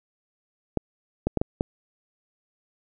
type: clicks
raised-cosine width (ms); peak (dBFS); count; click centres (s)
2; -9; 5; 0.773 / 1.27 / 1.373 / 1.415 / 1.609
effects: none